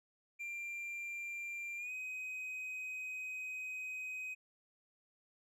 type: tone with pitch glide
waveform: triangle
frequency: 2376 to 2517 Hz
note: D7 to D#7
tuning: +20 to +19 cents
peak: -39 dBFS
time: 0.39-4.35 s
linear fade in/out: 20 ms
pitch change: +99 cents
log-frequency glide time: 1.77-1.92 s
effects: none